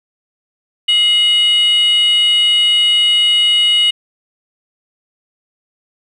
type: tone with frequency modulation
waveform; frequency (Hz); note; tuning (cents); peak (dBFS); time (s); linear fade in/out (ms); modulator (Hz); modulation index
sine; 2914; F#7; -27; -7; 0.88-3.91; 10; 806; 0.41
effects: tanh soft clip ceiling -7 dBFS + 8-bit